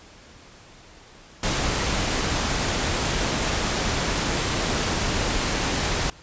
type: noise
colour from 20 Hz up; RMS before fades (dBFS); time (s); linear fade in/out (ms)
pink; -24; 1.43-6.1; 2
effects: pink hiss -48 dBFS RMS until 6.22 s + resampled to 16000 Hz